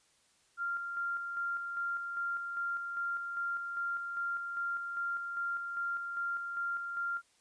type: tone with tremolo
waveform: sine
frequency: 1390 Hz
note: F6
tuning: 9 cents flat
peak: -32 dBFS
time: 0.57-7.22 s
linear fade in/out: 50 ms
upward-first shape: square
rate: 2.5 Hz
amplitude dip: 40%
effects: white hiss -69 dBFS RMS until 7.4 s + resampled to 22050 Hz